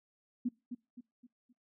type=tone with echo; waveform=sine; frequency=244.4 Hz; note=B3; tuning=18 cents flat; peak=-29 dBFS; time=0.45-0.49 s; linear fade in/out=10 ms; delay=260 ms; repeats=4; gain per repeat=-8 dB; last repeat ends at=1.53 s; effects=noise-tail reverb RT60 0.3 s tail -25 dB re dry